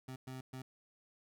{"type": "tone bursts at uneven times", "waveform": "25% pulse", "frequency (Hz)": 130, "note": "C3", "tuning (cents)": -11, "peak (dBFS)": -40, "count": 3, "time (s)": [[0.08, 0.16], [0.27, 0.41], [0.53, 0.62]], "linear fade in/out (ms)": 5, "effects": []}